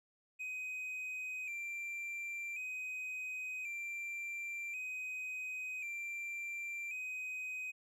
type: tone with vibrato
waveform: triangle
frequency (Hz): 2435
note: D#7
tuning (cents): -38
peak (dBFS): -38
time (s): 0.39-7.72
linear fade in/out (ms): 20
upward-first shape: square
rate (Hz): 0.46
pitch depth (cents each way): 54
effects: none